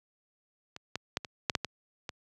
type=clicks; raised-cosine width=0.2 ms; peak=-24 / -16 / -11 / -21 / -9 / -8 / -15 / -19 dBFS; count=8; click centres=0.764 / 0.956 / 1.171 / 1.248 / 1.498 / 1.552 / 1.647 / 2.092 s; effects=high-pass 80 Hz 12 dB/octave